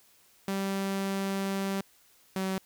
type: tone pair in turn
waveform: sawtooth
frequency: 195.1 / 190.09 Hz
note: G3 / F#3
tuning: -8 / +47 cents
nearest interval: unison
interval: 45 cents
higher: first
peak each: -25 dBFS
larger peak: neither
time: 0.48-1.81 / 2.36-2.58 s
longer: first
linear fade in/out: 2 ms
effects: white hiss -62 dBFS RMS until 2.65 s